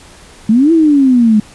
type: exponential two-way sweep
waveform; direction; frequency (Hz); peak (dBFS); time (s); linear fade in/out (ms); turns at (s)
sine; up then down; 207.7 to 336.8 to 207.7; -5; 0.49-1.4; 5; 0.72
effects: pink hiss -39 dBFS RMS until 1.54 s + resampled to 24000 Hz